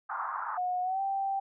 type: band-pass noise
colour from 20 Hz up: pink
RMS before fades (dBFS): -35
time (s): 0.09-0.58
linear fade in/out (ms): 10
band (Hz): 850 to 1400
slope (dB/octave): 48
type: tone with pitch glide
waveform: sine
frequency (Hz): 726 to 782.6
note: F#5 to G5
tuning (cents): -33 to -3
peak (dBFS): -28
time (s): 0.57-1.4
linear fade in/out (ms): 10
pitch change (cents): +130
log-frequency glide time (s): 0.82-1.01
effects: none